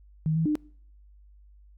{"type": "tone with pitch steps", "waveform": "sine", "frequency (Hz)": [157.1, 161.5, 301.8], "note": ["D#3", "E3", "D4"], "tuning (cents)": [17, -35, 47], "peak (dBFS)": -22, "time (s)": [0.26, 0.554], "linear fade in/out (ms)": 0, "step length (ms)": 98, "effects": ["noise-tail reverb RT60 0.6 s tail -26 dB re dry", "added 50 Hz sine -51 dBFS peak until 1.77 s"]}